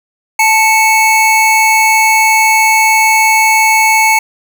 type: tone pair together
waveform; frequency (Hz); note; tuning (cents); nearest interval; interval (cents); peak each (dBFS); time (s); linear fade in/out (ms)
square; 878.5 / 2217; A5 / C#7; -3 / 0; octave + major third; 1603; -10; 0.39-4.19; 5
effects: none